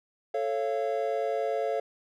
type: chord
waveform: triangle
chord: A augmented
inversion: none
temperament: just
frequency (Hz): 440 / 550 / 687.5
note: A4 / C#5 / E#5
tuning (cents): 0 / -14 / -27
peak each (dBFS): -29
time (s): 0.34-1.8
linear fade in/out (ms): 5
effects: none